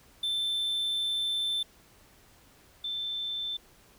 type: tone pair in turn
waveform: triangle / sine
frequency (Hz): 3544 / 3544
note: A7 / A7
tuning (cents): +12 / +12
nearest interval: unison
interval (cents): 0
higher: neither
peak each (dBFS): -26 / -31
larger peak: first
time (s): 0.23-1.63 / 2.84-3.57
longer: first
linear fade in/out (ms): 5
effects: pink hiss -59 dBFS RMS until 3.98 s